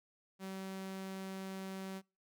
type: tone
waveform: sawtooth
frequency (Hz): 191.2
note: G3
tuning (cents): -43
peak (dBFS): -38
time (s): 0.39-2.02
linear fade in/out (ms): 50
effects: noise-tail reverb RT60 0.3 s tail -26 dB re dry